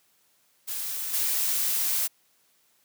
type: noise with level steps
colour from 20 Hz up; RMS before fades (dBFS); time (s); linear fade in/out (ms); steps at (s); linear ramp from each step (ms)
blue; -32 / -26; 0.67-2.08; 20; 1.13; 10
effects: white hiss -66 dBFS RMS until 2.84 s + high-pass 100 Hz 12 dB/octave